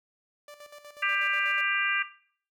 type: tone with tremolo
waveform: sawtooth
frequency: 587.3 Hz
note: D5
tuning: in tune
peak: -40 dBFS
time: 0.48-1.61 s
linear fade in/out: 2 ms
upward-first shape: square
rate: 8.2 Hz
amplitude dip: 65%
type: harmonic tone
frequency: 396.8 Hz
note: G4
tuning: 21 cents sharp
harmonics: 3 / 4 / 5 / 6 / 7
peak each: -30 / -30 / -30 / -30 / -30 dBFS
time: 1.02-2.03 s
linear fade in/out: 10 ms
effects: noise-tail reverb RT60 0.5 s tail -17 dB re dry